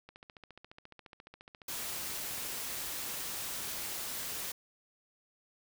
click train, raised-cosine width 0.3 ms, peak -34 dBFS, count 35, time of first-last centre 0.09-2.451 s, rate 14.4 Hz
white noise, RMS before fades -39 dBFS, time 1.68-4.52 s, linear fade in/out 5 ms
effects none

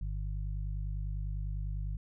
harmonic tone, 50 Hz, G1, 35 cents sharp, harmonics 1 / 2 / 3, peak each -34 / -40 / -44 dBFS, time 0.01-1.97 s, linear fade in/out 5 ms, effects none

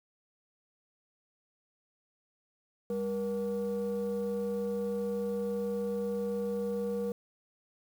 sine tone pair together, 200 / 476.4 Hz, G3 / A#4, +35 / +38 cents, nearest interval octave + minor third, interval 1503 cents, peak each -33 / -30 dBFS, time 2.9-7.12 s, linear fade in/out 2 ms, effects tanh soft clip ceiling -27 dBFS + 9-bit

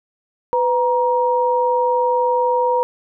sine tone pair together, 500.1 / 944 Hz, B4 / A#5, +22 / +22 cents, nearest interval major seventh, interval 1100 cents, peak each -17 dBFS, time 0.53-2.83 s, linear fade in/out 0 ms, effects none

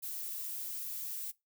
violet noise, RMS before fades -40 dBFS, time 0.02-1.32 s, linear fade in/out 20 ms, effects noise-tail reverb RT60 0.2 s tail -21 dB re dry

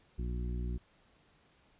harmonic tone, 60.3 Hz, B1, 41 cents flat, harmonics 1 / 2 / 3 / 4 / 5 / 6, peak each -34 / -43 / -44 / -49 / -52 / -50 dBFS, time 0.18-0.78 s, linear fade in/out 10 ms, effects pink hiss -67 dBFS RMS until 1.79 s + resampled to 8000 Hz

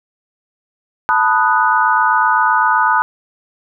sine chord, B dominant seventh, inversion third, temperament equal, 880 / 987.8 / 1244.5 / 1480 Hz, A5 / B5 / D#6 / F#6, 0 / 0 / 0 / 0 cents, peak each -16 dBFS, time 1.09-3.02 s, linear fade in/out 0 ms, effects none

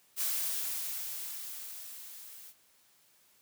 blue noise with level ramp, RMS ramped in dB -31 to -51 dBFS, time 0.16-2.54 s, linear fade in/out 50 ms, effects white hiss -66 dBFS RMS until 3.41 s + high-pass 60 Hz 12 dB/octave

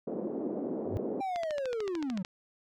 white band-pass noise, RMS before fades -35 dBFS, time 0.07-1.21 s, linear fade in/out 5 ms, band 220 to 470 Hz, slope 24 dB/octave
triangle tone with exponential growth, 99.3 Hz, G2, 23 cents sharp, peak -24 dBFS, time 0.83-0.97 s, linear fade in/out 0 ms, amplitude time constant 30 ms
triangle linear sweep, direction down, 800 to 172.9 Hz, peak -29 dBFS, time 1.2-2.23 s, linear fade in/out 10 ms
click train, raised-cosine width 0.2 ms, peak -22 dBFS, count 13, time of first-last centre 1.36-2.249 s, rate 13.5 Hz
effects none

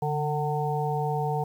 harmonic tone with a mistuned harmonic, 150 Hz, D3, 37 cents sharp, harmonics 1 / 3 / 5 / 6, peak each -28 / -31 / -30 / -33 dBFS, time 0.02-1.44 s, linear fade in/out 5 ms, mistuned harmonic 1, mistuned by -44 cents, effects 9-bit

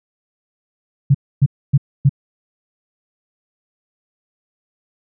sine tone bursts, 138.59 Hz, C#3, in tune, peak -7 dBFS, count 4, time 1.1-2.094 s, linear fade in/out 10 ms, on 46 ms, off 270 ms, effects none

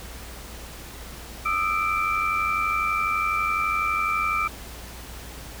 sine tone cluster, 1223 / 1315 / 2342 Hz, D#6 / E6 / D7, -30 / -5 / -5 cents, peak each -26 dBFS, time 1.45-4.48 s, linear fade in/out 10 ms, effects added 59 Hz sine -41 dBFS peak until 5.6 s + pink hiss -41 dBFS RMS until 5.6 s

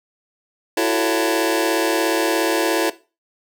sawtooth chord, F# minor seventh, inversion third, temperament just, 333 / 370 / 444 / 555 Hz, E4 / F#4 / A4 / C#5, +18 / 0 / +16 / +2 cents, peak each -16 / -19 / -18 / -20 dBFS, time 0.77-2.9 s, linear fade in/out 5 ms, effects noise-tail reverb RT60 0.3 s tail -17 dB re dry

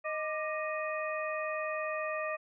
harmonic tone with a mistuned harmonic, 622.3 Hz, D#5, in tune, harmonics 1 / 2 / 3 / 4, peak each -35 / -38 / -40 / -41 dBFS, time 0.04-2.37 s, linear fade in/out 20 ms, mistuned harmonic 2, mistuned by -82 cents, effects none

